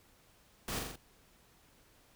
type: noise with echo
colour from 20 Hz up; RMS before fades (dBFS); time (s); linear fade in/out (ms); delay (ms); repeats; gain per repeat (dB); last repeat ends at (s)
pink; -38; 0.68-0.79; 2; 42; 4; -3; 0.958
effects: pink hiss -65 dBFS RMS until 2.15 s